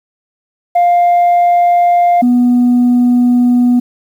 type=tone pair in turn; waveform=sine; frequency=701 / 244.9 Hz; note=F5 / B3; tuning=+6 / -14 cents; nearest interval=octave + tritone; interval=1820 cents; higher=first; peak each=-4 dBFS; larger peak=neither; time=0.75-2.22 / 2.22-3.8 s; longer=second; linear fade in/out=10 ms; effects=tanh soft clip ceiling -5 dBFS + 7-bit